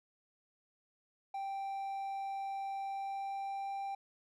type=tone with pitch glide; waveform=triangle; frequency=784 to 788.5 Hz; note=G5 to G5; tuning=0 to +10 cents; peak=-35 dBFS; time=1.34-3.95 s; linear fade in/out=5 ms; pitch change=+10 cents; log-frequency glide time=2.82-3.72 s; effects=none